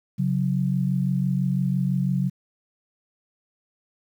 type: tone pair together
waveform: sine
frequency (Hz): 137.24 / 183.2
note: C#3 / F#3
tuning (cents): -17 / -17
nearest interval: perfect fourth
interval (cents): 500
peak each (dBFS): -23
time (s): 0.18-2.3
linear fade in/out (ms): 20
effects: 9-bit